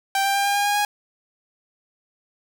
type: tone with pitch steps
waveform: sawtooth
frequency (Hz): 784 / 790.8 / 797.7 / 804.6 / 811.6 / 818.7 / 825.8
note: G5 / G5 / G5 / G5 / G#5 / G#5 / G#5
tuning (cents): 0 / +15 / +30 / +45 / -40 / -25 / -10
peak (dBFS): -15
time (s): 0.15-0.85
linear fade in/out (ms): 2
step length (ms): 100
effects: none